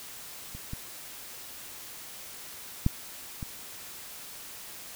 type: clicks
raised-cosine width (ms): 5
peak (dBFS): -29 / -23 / -10 / -23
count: 4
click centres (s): 0.55 / 0.734 / 2.864 / 3.428
effects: white hiss -44 dBFS RMS until 4.95 s